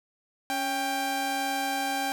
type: tone pair together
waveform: sawtooth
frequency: 277.2 / 790.2 Hz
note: C#4 / G5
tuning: 0 / +14 cents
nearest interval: octave + tritone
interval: 1814 cents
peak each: -30 / -24 dBFS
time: 0.5-2.12 s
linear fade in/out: 0 ms
effects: none